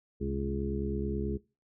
harmonic tone with a mistuned harmonic, 69.3 Hz, C#2, in tune, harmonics 1 / 2 / 3 / 4 / 5 / 6, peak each -35 / -39 / -35 / -44 / -38 / -37 dBFS, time 0.2-1.38 s, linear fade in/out 20 ms, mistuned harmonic 2, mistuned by -63 cents, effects noise-tail reverb RT60 0.3 s tail -21 dB re dry

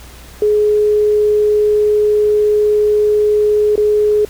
sine tone with dropouts, 420.6 Hz, G#4, 22 cents sharp, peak -9 dBFS, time 0.42-4.25 s, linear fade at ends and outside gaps 2 ms, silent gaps 3.757-3.777 s, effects added 60 Hz sine -37 dBFS peak until 4.29 s + pink hiss -39 dBFS RMS until 4.29 s

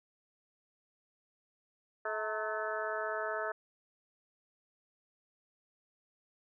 harmonic tone with a mistuned harmonic, 215.9 Hz, A3, 33 cents flat, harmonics 2 / 3 / 4 / 5 / 6 / 7 / 8, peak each -41 / -38 / -44 / -47 / -40 / -41 / -43 dBFS, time 2.05-3.52 s, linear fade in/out 5 ms, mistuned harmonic 4, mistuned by +87 cents, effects none

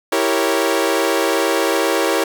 sawtooth chord, E diminished seventh, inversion none, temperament equal, 329.6 / 392 / 466.2 / 554.4 Hz, E4 / G4 / Bb4 / Db5, 0 / 0 / 0 / 0 cents, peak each -17 dBFS, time 0.12-2.24 s, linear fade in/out 5 ms, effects none

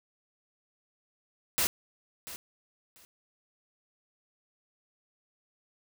white noise with echo, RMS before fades -27 dBFS, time 1.58-1.67 s, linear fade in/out 0 ms, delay 690 ms, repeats 2, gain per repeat -15 dB, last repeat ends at 3.05 s, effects none

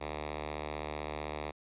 5% pulse tone with notch filter, 75.7 Hz, D#2, 47 cents flat, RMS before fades -39 dBFS, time 0-1.52 s, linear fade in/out 20 ms, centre 190 Hz, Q 0.92, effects resampled to 8000 Hz

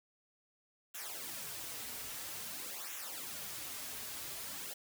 white noise with flanger, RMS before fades -44 dBFS, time 0.94-4.74 s, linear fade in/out 10 ms, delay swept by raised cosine 0.21 to 5.91 ms, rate 0.5 Hz, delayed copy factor -0.75, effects none

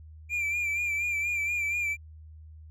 triangle tone with vibrato, 2372 Hz, D7, 17 cents sharp, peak -25 dBFS, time 0.29-1.97 s, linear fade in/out 50 ms, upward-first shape sine, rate 4.2 Hz, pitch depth 48 cents each way, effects added 78 Hz sine -45 dBFS peak until 2.7 s

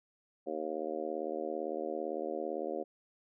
harmonic tone, 77.78 Hz, D#2, in tune, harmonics 3 / 4 / 5 / 6 / 7 / 8 / 9, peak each -47 / -42 / -40 / -42 / -39 / -49 / -43 dBFS, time 0.46-2.84 s, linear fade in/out 20 ms, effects none

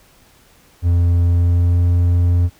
triangle tone with pitch glide, 86.5 to 87.45 Hz, F2 to F2, -16 to +3 cents, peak -9 dBFS, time 0.82-2.5 s, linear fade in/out 50 ms, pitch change +19 cents, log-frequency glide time 1.26-1.84 s, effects pink hiss -51 dBFS RMS until 2.59 s

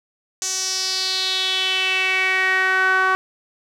sawtooth tone with band-pass filter sweep, 376.8 Hz, F#4, 32 cents sharp, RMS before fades -20 dBFS, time 0.42-3.15 s, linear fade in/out 0 ms, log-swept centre 6500 to 1300 Hz, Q 4.5, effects none

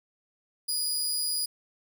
20% pulse tone, 4911 Hz, D#8, 23 cents flat, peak -21 dBFS, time 0.68-1.46 s, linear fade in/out 10 ms, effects none

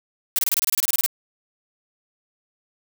blue noise bursts, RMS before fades -20 dBFS, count 14, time 0.36-1.062 s, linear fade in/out 0 ms, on 26 ms, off 26 ms, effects none

